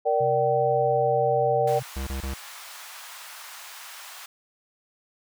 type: chord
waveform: sine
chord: G minor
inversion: first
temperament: equal with one note detuned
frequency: 466.2 / 587.3 / 768.3 Hz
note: Bb4 / D5 / G5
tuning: 0 / 0 / -35 cents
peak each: -24 dBFS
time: 0.05-1.8 s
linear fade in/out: 20 ms
type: tone with pitch glide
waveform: sine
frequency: 130.7 to 129.5 Hz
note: C3 to C3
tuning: -1 to -17 cents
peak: -31 dBFS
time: 0.2-1.83 s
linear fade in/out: 10 ms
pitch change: -16 cents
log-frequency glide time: 0.72-1.35 s
type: high-pass noise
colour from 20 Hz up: pink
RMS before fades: -42 dBFS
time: 1.67-4.26 s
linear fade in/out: 5 ms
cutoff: 840 Hz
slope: 24 dB/octave
type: tone bursts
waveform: square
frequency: 67 Hz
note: C2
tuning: 42 cents sharp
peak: -29 dBFS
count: 3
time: 1.96-2.34 s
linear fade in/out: 5 ms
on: 110 ms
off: 25 ms
effects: none